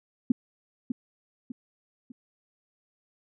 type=tone with echo; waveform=sine; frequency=245.3 Hz; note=B3; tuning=12 cents flat; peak=-16 dBFS; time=0.3-0.32 s; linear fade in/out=5 ms; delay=600 ms; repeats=3; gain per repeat=-8 dB; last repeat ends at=2.12 s; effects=none